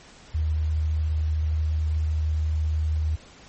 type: tone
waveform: sine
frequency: 77.7 Hz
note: D#2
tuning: 2 cents flat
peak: -21 dBFS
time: 0.34-3.16 s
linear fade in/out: 10 ms
effects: pink hiss -49 dBFS RMS until 3.48 s + MP3 32 kbps